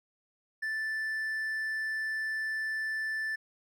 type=tone; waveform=triangle; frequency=1760 Hz; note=A6; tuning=in tune; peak=-29 dBFS; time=0.62-3.36 s; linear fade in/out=10 ms; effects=none